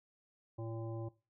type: harmonic tone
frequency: 113.6 Hz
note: A#2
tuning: 44 cents flat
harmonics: 1 / 3 / 5 / 7 / 9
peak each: -41 / -45 / -49 / -54 / -58 dBFS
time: 0.58-1.09 s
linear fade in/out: 10 ms
effects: noise-tail reverb RT60 0.3 s tail -18 dB re dry